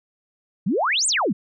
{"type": "exponential two-way sweep", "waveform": "sine", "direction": "up then down", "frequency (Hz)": [159, 9170, 159], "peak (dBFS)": -18, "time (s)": [0.66, 1.33], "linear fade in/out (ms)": 10, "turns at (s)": 1.07, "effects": []}